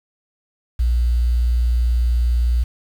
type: tone with quantisation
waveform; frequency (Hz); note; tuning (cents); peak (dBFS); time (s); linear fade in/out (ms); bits
sine; 59.6; A#1; +39; -14; 0.79-2.64; 10; 7
effects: none